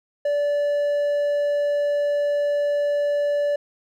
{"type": "tone", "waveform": "triangle", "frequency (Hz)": 580, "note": "D5", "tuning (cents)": -22, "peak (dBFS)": -17, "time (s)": [0.25, 3.56], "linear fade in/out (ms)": 5, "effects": []}